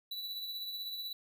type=tone with tremolo; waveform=square; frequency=3951 Hz; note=B7; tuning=in tune; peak=-37 dBFS; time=0.11-1.13 s; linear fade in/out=5 ms; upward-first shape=triangle; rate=16 Hz; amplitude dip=45%; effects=none